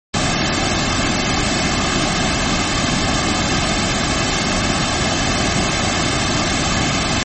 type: noise with comb filter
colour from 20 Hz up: pink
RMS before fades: -17 dBFS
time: 0.14-7.23 s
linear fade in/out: 0 ms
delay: 2.1 ms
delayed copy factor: -0.6
effects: MP3 32 kbps